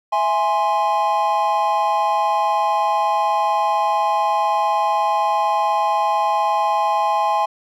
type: chord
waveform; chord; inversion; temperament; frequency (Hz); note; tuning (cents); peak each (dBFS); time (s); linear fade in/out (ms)
triangle; E augmented; none; equal; 659.3 / 830.6 / 1046.5; E5 / G#5 / B#5; 0 / 0 / 0; -22 / -16 / -19; 0.12-7.46; 10
effects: none